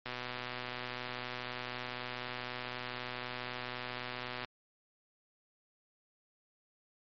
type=click train; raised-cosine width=0.3 ms; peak=-23 dBFS; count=545; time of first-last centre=0.06-4.447 s; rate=124 Hz; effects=MP3 32 kbps